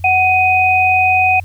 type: tone pair together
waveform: sine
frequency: 743.3 / 2500 Hz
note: F#5 / D#7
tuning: +8 / +8 cents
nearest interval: octave + major sixth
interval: 2100 cents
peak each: -12 dBFS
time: 0.04-1.4 s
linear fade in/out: 5 ms
effects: added 90 Hz sine -27 dBFS peak until 1.44 s + white hiss -51 dBFS RMS until 1.44 s